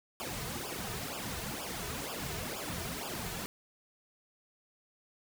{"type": "noise with flanger", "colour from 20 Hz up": "pink", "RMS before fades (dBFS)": -39, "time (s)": [0.2, 3.46], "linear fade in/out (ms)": 0, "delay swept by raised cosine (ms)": [0.49, 3.69], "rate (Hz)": 2.1, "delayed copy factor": -0.95, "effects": []}